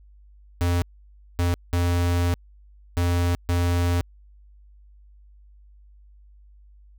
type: tone bursts at uneven times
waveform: square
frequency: 87.31 Hz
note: F2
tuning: in tune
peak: -20 dBFS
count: 5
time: 0.61-0.82 / 1.39-1.54 / 1.73-2.34 / 2.97-3.35 / 3.49-4.01 s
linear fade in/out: 0 ms
effects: added 50 Hz sine -48 dBFS peak until 6.98 s